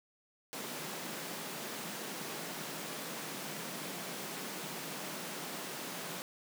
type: high-pass noise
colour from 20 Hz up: pink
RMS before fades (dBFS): -42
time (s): 0.53-6.22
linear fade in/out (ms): 0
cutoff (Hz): 150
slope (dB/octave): 48
effects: none